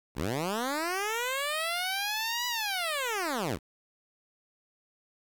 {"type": "linear two-way sweep", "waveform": "10% pulse", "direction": "up then down", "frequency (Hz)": [54.4, 987, 54.4], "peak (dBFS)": -21, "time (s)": [0.15, 3.59], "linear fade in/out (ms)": 50, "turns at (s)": 2.47, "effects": ["9-bit"]}